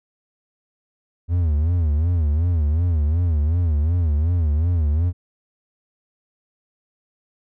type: tone with vibrato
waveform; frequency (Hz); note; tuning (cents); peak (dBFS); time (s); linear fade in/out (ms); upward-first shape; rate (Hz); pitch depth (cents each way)
triangle; 80.6; E2; -38; -14; 1.28-5.13; 50; sine; 2.7; 170
effects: none